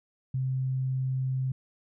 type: tone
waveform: sine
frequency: 130.81 Hz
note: C3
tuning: in tune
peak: -26 dBFS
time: 0.34-1.52 s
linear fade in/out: 5 ms
effects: none